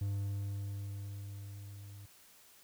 triangle tone with level ramp, 100 Hz, G2, 35 cents sharp, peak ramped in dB -30 to -46 dBFS, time 0.01-2.06 s, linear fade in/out 5 ms, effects white hiss -61 dBFS RMS until 2.63 s

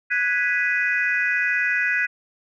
sine chord, G# minor seventh, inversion third, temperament equal, 1480 / 1661.2 / 1975.5 / 2489 Hz, F#6 / G#6 / B6 / D#7, 0 / 0 / 0 / 0 cents, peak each -24 / -24 / -23 / -26 dBFS, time 0.1-2.07 s, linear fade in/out 20 ms, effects tanh soft clip ceiling -9 dBFS

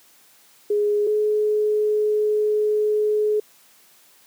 sine tone pair in turn, 415.3 / 423.8 Hz, G#4 / G#4, 0 / +35 cents, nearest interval unison, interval 35 cents, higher second, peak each -17 dBFS, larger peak neither, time 0.7-1.07 / 1.07-3.4 s, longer second, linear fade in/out 5 ms, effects white hiss -54 dBFS RMS until 4.26 s + high-pass 150 Hz 12 dB/octave

